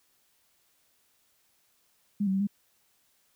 sine tone with pitch steps, 204.3 / 190.9 / 193.4 / 202.4 Hz, G#3 / G3 / G3 / G#3, -28 / -46 / -23 / -44 cents, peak -24 dBFS, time 2.2-2.472 s, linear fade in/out 10 ms, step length 68 ms, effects white hiss -69 dBFS RMS until 3.35 s

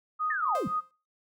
sine tone with tremolo, 1244.5 Hz, D#6, in tune, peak -26 dBFS, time 0.19-0.81 s, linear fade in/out 20 ms, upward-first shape sine, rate 3.9 Hz, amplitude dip 85%
sine linear sweep, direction down, 1864.7 to 123.47 Hz, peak -28 dBFS, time 0.3-0.68 s, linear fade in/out 5 ms
sawtooth tone with exponential decay, 523.3 Hz, C5, in tune, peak -32 dBFS, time 0.55-0.91 s, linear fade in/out 1 ms, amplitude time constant 77 ms
effects noise-tail reverb RT60 0.3 s tail -17 dB re dry

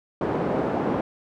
pink band-pass noise, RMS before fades -25 dBFS, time 0.21-1.01 s, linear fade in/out 2 ms, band 210 to 730 Hz, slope 12 dB/octave, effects none

